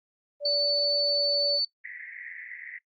sine tone with pitch glide, 580 to 576.3 Hz, D5 to D5, -22 to -33 cents, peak -28 dBFS, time 0.4-1.6 s, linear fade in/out 50 ms, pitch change -11 cents, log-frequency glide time 0.99-1.3 s
sine tone, 4494 Hz, C#8, 23 cents sharp, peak -23 dBFS, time 0.45-1.65 s, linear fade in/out 5 ms
white band-pass noise, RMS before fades -42 dBFS, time 1.84-2.79 s, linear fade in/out 10 ms, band 1800 to 2100 Hz, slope 96 dB/octave
effects noise-tail reverb RT60 0.1 s tail -21 dB re dry + Opus 24 kbps

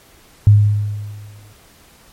sine tone with exponential decay, 103.83 Hz, G#2, in tune, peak -3 dBFS, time 0.47-1.53 s, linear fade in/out 0 ms, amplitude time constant 230 ms, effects pink hiss -48 dBFS RMS until 2.12 s + MP3 64 kbps

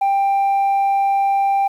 sine tone, 790 Hz, G5, 13 cents sharp, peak -11 dBFS, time 0.01-1.68 s, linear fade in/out 10 ms, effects tanh soft clip ceiling -13 dBFS + 8-bit

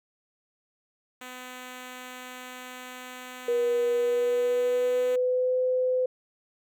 5% pulse tone, 252.4 Hz, B3, 38 cents sharp, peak -28 dBFS, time 1.21-5.16 s, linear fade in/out 5 ms
sine tone with pitch glide, 479.9 to 508.4 Hz, B4 to C5, -50 to -50 cents, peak -22 dBFS, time 3.48-6.06 s, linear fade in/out 5 ms, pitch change +100 cents, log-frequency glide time 3.93-5.57 s
effects none

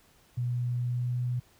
sine tone with pitch glide, 122.3 to 123.51 Hz, B2 to B2, -16 to +1 cents, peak -27 dBFS, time 0.37-1.4 s, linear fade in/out 10 ms, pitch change +17 cents, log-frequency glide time 0.83-1.21 s, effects pink hiss -62 dBFS RMS until 1.59 s

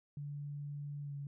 sine tone with pitch glide, 144.6 to 141.71 Hz, D3 to C#3, -27 to +39 cents, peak -40 dBFS, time 0.17-1.27 s, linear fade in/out 2 ms, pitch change -34 cents, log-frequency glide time 1.02-1.14 s, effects none

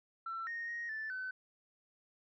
sine tone with pitch steps, 1343 / 1856 / 1873 / 1758 / 1516 Hz, E6 / A#6 / A#6 / A6 / F#6, +32 / -8 / +8 / -2 / +42 cents, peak -37 dBFS, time 0.26-1.31 s, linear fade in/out 5 ms, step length 210 ms, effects tanh soft clip ceiling -34 dBFS

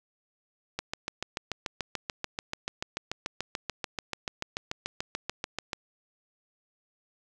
click train, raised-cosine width 0.2 ms, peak -14 dBFS, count 35, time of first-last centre 0.79-5.732 s, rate 6.88 Hz, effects none

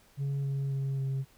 sine tone with pitch steps, 139.3 / 137.78 / 136.28 / 134.79 Hz, C#3 / C#3 / C#3 / C#3, +9 / -10 / -29 / -48 cents, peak -26 dBFS, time 0.17-1.25 s, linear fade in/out 50 ms, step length 270 ms, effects tanh soft clip ceiling -28 dBFS + pink hiss -62 dBFS RMS until 1.37 s

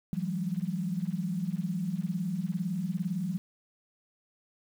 sine tone cluster, 165 / 182.7 / 202.5 Hz, E3 / F#3 / G#3, +2 / -22 / -43 cents, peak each -34 / -32 / -36 dBFS, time 0.13-3.38 s, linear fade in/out 0 ms, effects 9-bit

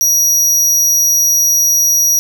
40% pulse tone, 5770 Hz, F#8, 44 cents flat, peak -8 dBFS, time 0.01-2.19 s, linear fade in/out 0 ms, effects none

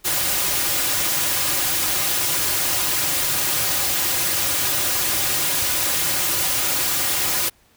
white noise with comb filter, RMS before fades -21 dBFS, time 0.04-7.5 s, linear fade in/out 20 ms, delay 4.5 ms, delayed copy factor -0.6, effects pink hiss -57 dBFS RMS until 7.76 s

